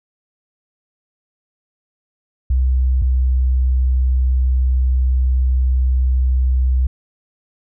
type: tone pair in turn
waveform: sine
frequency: 64.1 / 63.83 Hz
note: C2 / C2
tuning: -35 / -42 cents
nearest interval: unison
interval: 7 cents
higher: first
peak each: -12 / -12 dBFS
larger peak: neither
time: 2.5-3.02 / 3.02-6.87 s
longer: second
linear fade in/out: 5 ms
effects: none